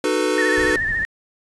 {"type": "chord", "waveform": "square", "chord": "B dominant seventh", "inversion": "first", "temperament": "equal with one note detuned", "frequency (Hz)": [306.1, 370, 440, 493.9], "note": ["D#4", "F#4", "A4", "B4"], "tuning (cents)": [-28, 0, 0, 0], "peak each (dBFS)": -24, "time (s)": [0.04, 0.76], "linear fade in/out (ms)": 2}
{"type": "tone with vibrato", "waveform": "sine", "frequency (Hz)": 1800, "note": "A6", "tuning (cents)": 39, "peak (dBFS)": -19, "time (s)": [0.38, 1.05], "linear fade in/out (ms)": 0, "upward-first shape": "sine", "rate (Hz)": 14, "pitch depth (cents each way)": 66}
{"type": "noise", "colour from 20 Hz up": "brown", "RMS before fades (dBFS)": -33, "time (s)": [0.57, 1.04], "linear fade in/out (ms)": 2}
{"effects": ["resampled to 24000 Hz"]}